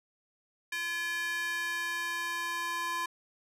square tone with high-pass filter sweep, 342.1 Hz, F4, 36 cents flat, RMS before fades -34 dBFS, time 0.72-3.06 s, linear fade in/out 5 ms, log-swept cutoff 1900 to 1200 Hz, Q 3.2, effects resampled to 32000 Hz

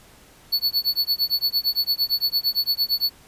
square tone with tremolo, 4435 Hz, C#8, in tune, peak -17 dBFS, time 0.52-3.1 s, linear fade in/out 10 ms, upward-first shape sine, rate 8.8 Hz, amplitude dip 100%, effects pink hiss -51 dBFS RMS until 3.27 s + resampled to 32000 Hz

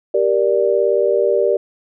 sine chord, G minor, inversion none, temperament just, 392 / 470.4 / 588 Hz, G4 / Bb4 / D5, 0 / +16 / +2 cents, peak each -17 dBFS, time 0.14-1.57 s, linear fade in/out 5 ms, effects none

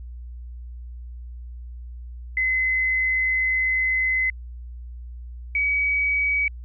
sine tone pair in turn, 2042 / 2270 Hz, C7 / C#7, -43 / +41 cents, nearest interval major second, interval 184 cents, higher second, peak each -19 dBFS, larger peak neither, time 2.37-4.3 / 5.55-6.48 s, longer first, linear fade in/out 2 ms, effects added 60 Hz sine -34 dBFS peak until 6.64 s

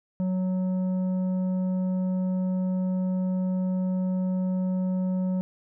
triangle tone with tanh clipping, 185 Hz, F#3, in tune, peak -25 dBFS, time 0.2-5.41 s, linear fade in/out 0 ms, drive 12 dB, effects none

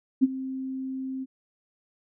sine tone with ADSR envelope, 263.3 Hz, C4, 11 cents sharp, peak -13 dBFS, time 0.21-1.26 s, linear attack 25 ms, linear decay 30 ms, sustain -17 dB, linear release 34 ms, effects none

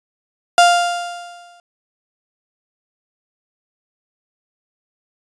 35% pulse tone with exponential decay, 699 Hz, F5, 1 cent sharp, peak -4 dBFS, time 0.58-1.6 s, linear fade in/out 1 ms, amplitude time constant 220 ms, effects resampled to 22050 Hz

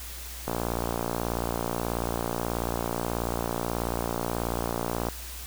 click train, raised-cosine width 1 ms, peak -14 dBFS, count 270, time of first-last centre 0.48-5.086 s, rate 58.4 Hz, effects added 60 Hz sine -40 dBFS peak until 5.46 s + white hiss -41 dBFS RMS until 5.46 s

